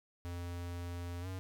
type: tone with pitch glide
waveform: square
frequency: 87.2 to 93.46 Hz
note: F2 to F#2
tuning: -2 to +18 cents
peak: -40 dBFS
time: 0.25-1.39 s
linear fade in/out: 0 ms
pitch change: +120 cents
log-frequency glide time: 1.21-1.27 s
effects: none